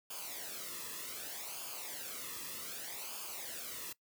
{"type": "noise with flanger", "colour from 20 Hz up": "white", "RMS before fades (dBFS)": -44, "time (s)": [0.1, 3.93], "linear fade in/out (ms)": 5, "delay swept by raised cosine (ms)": [0.51, 1.35], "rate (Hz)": 0.65, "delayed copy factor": -0.7, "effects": ["noise-tail reverb RT60 0.1 s tail -20 dB re dry"]}